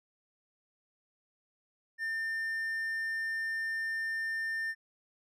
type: tone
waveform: triangle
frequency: 1800 Hz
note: A6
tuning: 39 cents sharp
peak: -30 dBFS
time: 1.98-4.75 s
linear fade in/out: 50 ms
effects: none